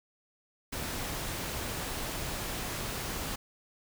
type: noise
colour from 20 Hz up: pink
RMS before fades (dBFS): -36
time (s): 0.72-3.36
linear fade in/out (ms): 10
effects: none